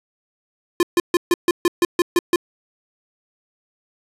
square tone bursts, 349.2 Hz, F4, in tune, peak -13 dBFS, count 10, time 0.8-2.36 s, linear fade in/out 2 ms, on 30 ms, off 140 ms, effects resampled to 32000 Hz + 8-bit

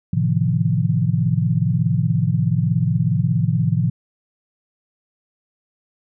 sine chord, F dominant seventh, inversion first, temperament equal with one note detuned, 110 / 130.81 / 155.56 / 172.21 Hz, A2 / C3 / Eb3 / F3, 0 / 0 / 0 / -24 cents, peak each -21 dBFS, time 0.13-3.9 s, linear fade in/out 5 ms, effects none

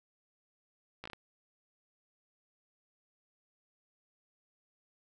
slowing click train, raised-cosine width 0.3 ms, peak -27 dBFS, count 5, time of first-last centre 1.04-1.133 s, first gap 15 ms, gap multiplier 1.3, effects none

